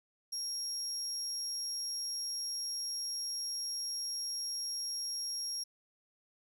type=tone; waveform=35% pulse; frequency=5588 Hz; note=F8; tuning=in tune; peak=-33 dBFS; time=0.32-5.64 s; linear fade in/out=10 ms; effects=none